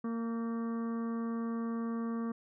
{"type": "harmonic tone with a mistuned harmonic", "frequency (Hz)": 230, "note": "A#3", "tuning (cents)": -23, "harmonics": [1, 2, 3, 4, 5, 6, 7, 8], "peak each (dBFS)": [-33, -43, -53, -55, -46, -58, -58, -61], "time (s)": [0.04, 2.32], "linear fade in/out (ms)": 5, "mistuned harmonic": 7, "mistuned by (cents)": -46, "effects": []}